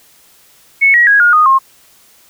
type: tone with pitch steps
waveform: sine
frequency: 2204 / 1907.6 / 1651.1 / 1429.1 / 1237 / 1070.6 Hz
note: C#7 / A#6 / G#6 / F6 / D#6 / C6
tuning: -11 / +39 / -11 / +39 / -10 / +39 cents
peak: -5 dBFS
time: 0.81-1.59 s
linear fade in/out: 20 ms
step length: 130 ms
effects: white hiss -47 dBFS RMS until 2.29 s